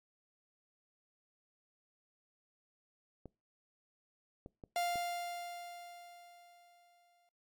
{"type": "clicks", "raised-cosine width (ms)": 2, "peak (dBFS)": -34, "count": 4, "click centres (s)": [3.257, 4.461, 4.638, 4.957]}
{"type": "tone with exponential decay", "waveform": "45% pulse", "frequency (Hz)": 698.5, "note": "F5", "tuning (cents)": 0, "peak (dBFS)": -31, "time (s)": [4.76, 7.29], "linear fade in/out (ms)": 1, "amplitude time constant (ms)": 550}
{"effects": ["noise-tail reverb RT60 0.3 s tail -24 dB re dry", "MP3 96 kbps"]}